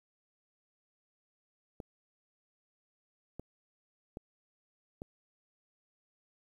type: clicks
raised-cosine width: 2 ms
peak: -28 dBFS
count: 4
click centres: 1.802 / 3.396 / 4.171 / 5.019 s
effects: 10-bit